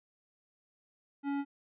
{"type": "tone with tanh clipping", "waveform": "sine", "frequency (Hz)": 281.3, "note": "C#4", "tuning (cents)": 26, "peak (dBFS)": -33, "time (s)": [1.23, 1.45], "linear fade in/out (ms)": 50, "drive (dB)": 15, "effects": ["resampled to 8000 Hz"]}